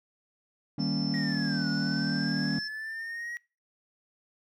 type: chord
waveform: triangle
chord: Eb dominant seventh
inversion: none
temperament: equal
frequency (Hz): 155.56 / 196 / 233.1 / 277.2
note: Eb3 / G3 / Bb3 / Db4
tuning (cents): 0 / 0 / 0 / 0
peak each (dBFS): -30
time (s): 0.78-2.59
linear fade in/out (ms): 5
type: tone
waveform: sine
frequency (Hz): 5320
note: E8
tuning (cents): +15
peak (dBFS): -34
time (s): 0.79-2.69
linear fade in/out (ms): 20
type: linear two-way sweep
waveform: triangle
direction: down then up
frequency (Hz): 1911 to 1448 to 1911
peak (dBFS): -33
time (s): 1.14-3.37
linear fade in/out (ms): 0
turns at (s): 1.69
effects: noise-tail reverb RT60 0.3 s tail -23 dB re dry + tanh soft clip ceiling -18 dBFS